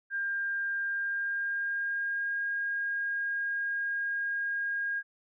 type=tone with pitch glide; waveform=sine; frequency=1600 to 1625.1 Hz; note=G6 to G#6; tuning=+35 to -38 cents; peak=-29 dBFS; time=0.1-5.03 s; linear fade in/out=50 ms; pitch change=+27 cents; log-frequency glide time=0.86-2.42 s; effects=none